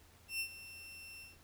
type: tone with ADSR envelope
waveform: sawtooth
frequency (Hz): 2700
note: E7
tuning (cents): +41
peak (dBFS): -31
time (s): 0.28-1.38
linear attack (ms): 120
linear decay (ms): 78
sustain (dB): -15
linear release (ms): 170
effects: added 85 Hz sine -65 dBFS peak until 1.43 s + pink hiss -64 dBFS RMS until 1.43 s